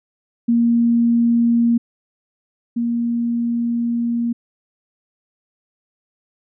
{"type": "tone pair in turn", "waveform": "sine", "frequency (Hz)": [234.5, 235.4], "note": ["A#3", "A#3"], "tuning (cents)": [11, 17], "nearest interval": "unison", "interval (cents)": 6, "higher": "second", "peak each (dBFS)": [-12, -17], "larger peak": "first", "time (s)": [[0.48, 1.78], [2.76, 4.33]], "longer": "second", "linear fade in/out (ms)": 10, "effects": []}